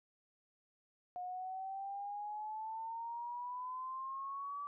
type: exponential sweep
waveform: sine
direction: up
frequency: 717 to 1156 Hz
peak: -40 dBFS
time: 1.16-4.67 s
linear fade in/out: 0 ms
effects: none